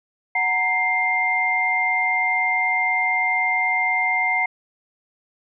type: tone cluster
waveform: sine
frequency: 741 / 929 / 2103 Hz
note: F#5 / A#5 / C7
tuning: +2 / -6 / +8 cents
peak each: -25 / -27 / -19 dBFS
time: 0.35-4.46 s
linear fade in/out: 5 ms
effects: none